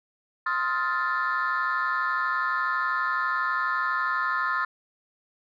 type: chord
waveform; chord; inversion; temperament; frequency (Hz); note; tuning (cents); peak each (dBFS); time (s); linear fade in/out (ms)
sine; F dominant seventh; second; equal with one note detuned; 1046.5 / 1264.8 / 1396.9 / 1760; C6 / Eb6 / F6 / A6; 0 / +28 / 0 / 0; -28; 0.46-4.65; 5
effects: tanh soft clip ceiling -18 dBFS